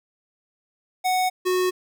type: tone pair in turn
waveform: square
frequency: 740 / 366.6 Hz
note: F#5 / F#4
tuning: 0 / -16 cents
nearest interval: octave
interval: 1216 cents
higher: first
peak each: -20 dBFS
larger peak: neither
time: 1.04-1.3 / 1.45-1.71 s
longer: neither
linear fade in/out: 20 ms
effects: none